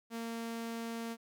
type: tone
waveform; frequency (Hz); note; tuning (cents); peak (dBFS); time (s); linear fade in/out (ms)
sawtooth; 229.8; A#3; -25; -34; 0.1-1.17; 50
effects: none